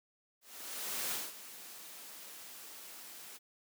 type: noise with ADSR envelope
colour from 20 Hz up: white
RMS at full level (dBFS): -36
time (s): 0.41-3.39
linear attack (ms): 700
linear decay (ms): 210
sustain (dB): -14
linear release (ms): 32
effects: high-pass 200 Hz 12 dB/octave